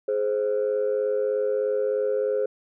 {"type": "tone pair together", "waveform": "sine", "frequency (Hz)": [420.1, 523.3], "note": ["G#4", "C5"], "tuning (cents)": [20, 0], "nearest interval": "major third", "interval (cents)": 380, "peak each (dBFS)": -23, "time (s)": [0.08, 2.46], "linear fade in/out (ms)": 5, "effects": ["tanh soft clip ceiling -17 dBFS"]}